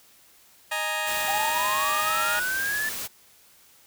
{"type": "chord", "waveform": "15% pulse", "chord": "D# suspended fourth", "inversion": "none", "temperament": "just", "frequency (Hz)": [622.3, 829.7, 933.4], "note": ["D#5", "G#5", "A#5"], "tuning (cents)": [0, -2, 2], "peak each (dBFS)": -25, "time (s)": [0.71, 2.4], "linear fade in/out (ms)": 10}
{"type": "noise", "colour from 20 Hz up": "white", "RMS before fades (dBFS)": -33, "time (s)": [1.06, 3.08], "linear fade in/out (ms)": 20}
{"type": "linear sweep", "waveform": "sine", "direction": "up", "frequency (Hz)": [784, 1760], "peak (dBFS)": -25, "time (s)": [1.28, 2.89], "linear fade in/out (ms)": 2}
{"effects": ["white hiss -56 dBFS RMS until 3.86 s"]}